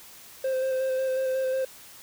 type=tone with vibrato; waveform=triangle; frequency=523.3 Hz; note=C5; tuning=in tune; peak=-22 dBFS; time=0.44-1.65 s; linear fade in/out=5 ms; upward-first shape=square; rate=5.5 Hz; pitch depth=15 cents each way; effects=white hiss -48 dBFS RMS until 2.02 s